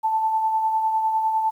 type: tone with tremolo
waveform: sine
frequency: 881 Hz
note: A5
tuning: 2 cents sharp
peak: -17 dBFS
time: 0.03-1.51 s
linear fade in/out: 20 ms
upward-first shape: sine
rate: 9.9 Hz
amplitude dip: 40%
effects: 9-bit